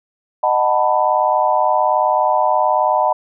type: chord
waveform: sine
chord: B dominant seventh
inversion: first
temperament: just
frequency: 617.4 / 740.8 / 889 / 987.8 Hz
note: D#5 / F#5 / A5 / B5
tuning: -14 / +2 / +18 / 0 cents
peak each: -18 dBFS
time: 0.43-3.13 s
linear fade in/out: 5 ms
effects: none